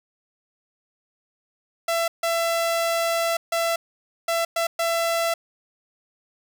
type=tone bursts at uneven times; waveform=sawtooth; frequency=670 Hz; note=E5; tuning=28 cents sharp; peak=-17 dBFS; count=6; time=1.88-2.08 / 2.23-3.37 / 3.52-3.76 / 4.28-4.45 / 4.56-4.67 / 4.79-5.34 s; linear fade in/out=5 ms; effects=none